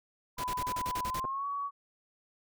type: tone with pitch glide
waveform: sine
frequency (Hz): 999 to 1127.8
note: B5 to C#6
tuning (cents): +20 to +30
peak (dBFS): -32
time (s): 0.37-1.71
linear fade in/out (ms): 50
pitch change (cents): +210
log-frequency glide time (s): 1.05-1.46
type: noise bursts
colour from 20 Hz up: pink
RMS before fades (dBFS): -39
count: 9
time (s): 0.38-1.2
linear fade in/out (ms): 5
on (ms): 60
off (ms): 35
type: clicks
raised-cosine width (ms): 1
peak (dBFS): -25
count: 2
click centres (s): 1.243 / 1.251
effects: none